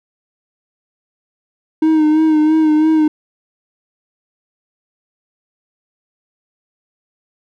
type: tone with vibrato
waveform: triangle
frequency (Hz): 311.1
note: D#4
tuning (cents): 0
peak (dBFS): -7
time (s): 1.82-3.08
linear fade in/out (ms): 5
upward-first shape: sine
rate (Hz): 3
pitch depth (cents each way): 37
effects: none